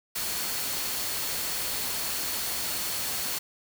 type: tone in noise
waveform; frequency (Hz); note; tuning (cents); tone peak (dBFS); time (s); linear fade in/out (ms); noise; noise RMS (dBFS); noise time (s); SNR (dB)
sine; 4381; C#8; -21; -40; 0.15-3.39; 10; white; -31; 0.15-3.39; -12
effects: none